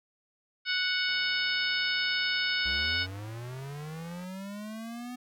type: harmonic tone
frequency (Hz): 739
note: F#5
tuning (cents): -2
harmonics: 2 / 3 / 4 / 5 / 6 / 7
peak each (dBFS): -31 / -33 / -34 / -35 / -36 / -36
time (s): 0.65-3.07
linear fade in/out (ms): 50
type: click train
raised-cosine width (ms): 0.5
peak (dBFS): -37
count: 277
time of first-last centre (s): 1.09-4.241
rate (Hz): 87.6
type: linear sweep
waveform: square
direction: up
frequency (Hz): 62 to 250.6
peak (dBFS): -38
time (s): 2.65-5.16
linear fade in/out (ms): 10
effects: none